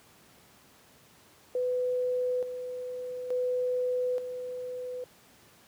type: tone with tremolo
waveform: sine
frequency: 500 Hz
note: B4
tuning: 21 cents sharp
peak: -26 dBFS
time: 1.55-5.04 s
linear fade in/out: 2 ms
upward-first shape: square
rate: 0.57 Hz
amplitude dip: 60%
effects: pink hiss -58 dBFS RMS until 5.67 s + high-pass 100 Hz 12 dB/octave